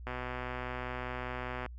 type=click train; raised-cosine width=0.5 ms; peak=-23 dBFS; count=200; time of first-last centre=0.07-1.662 s; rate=125 Hz; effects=added 60 Hz sine -43 dBFS peak until 1.78 s